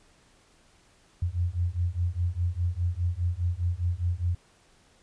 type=beating tone pair; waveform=sine; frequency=85.3 / 90.2 Hz; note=F2 / F#2; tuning=-40 / -44 cents; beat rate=4.9 Hz; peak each=-28 dBFS; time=1.22-4.35 s; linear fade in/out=5 ms; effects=pink hiss -61 dBFS RMS until 5.02 s + resampled to 22050 Hz